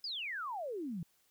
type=exponential sweep; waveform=sine; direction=down; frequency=5140 to 155.56 Hz; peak=-37 dBFS; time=0.04-1.03 s; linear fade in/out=2 ms; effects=white hiss -72 dBFS RMS until 1.3 s